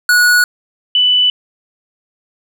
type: tone pair in turn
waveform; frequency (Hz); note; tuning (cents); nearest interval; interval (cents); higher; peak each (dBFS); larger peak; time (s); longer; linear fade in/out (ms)
square / sine; 1462 / 2984; F#6 / F#7; -21 / +14; octave; 1235; second; -8; neither; 0.09-0.44 / 0.95-1.3; neither; 2
effects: none